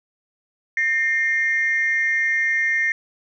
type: tone pair together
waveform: sine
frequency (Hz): 1823.9 / 2112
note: A#6 / C7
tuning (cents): -38 / +16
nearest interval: minor third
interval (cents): 254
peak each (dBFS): -19 / -20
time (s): 0.77-2.92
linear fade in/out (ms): 2
effects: tanh soft clip ceiling -11 dBFS